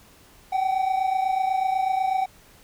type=tone pair together; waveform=triangle; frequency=755.9 / 784 Hz; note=F#5 / G5; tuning=+37 / 0 cents; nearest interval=minor second; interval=63 cents; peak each=-20 / -25 dBFS; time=0.52-2.26 s; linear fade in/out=10 ms; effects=pink hiss -53 dBFS RMS until 2.63 s